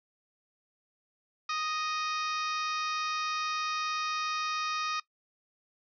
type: harmonic tone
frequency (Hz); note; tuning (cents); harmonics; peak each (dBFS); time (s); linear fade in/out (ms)
622.3; D#5; 0; 2 / 3 / 4 / 5 / 6 / 7 / 8 / 9 / 10; -32 / -43 / -38 / -49 / -41 / -46 / -43 / -45 / -55; 1.49-5; 5
effects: noise-tail reverb RT60 0.1 s tail -19 dB re dry